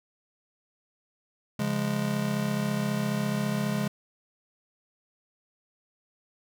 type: chord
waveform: square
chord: Db major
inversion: none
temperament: just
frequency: 138.59 / 173.24 / 207.9 Hz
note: Db3 / F3 / Ab3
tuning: 0 / -14 / +2 cents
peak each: -32 / -35 / -29 dBFS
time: 1.59-3.88 s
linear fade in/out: 5 ms
effects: none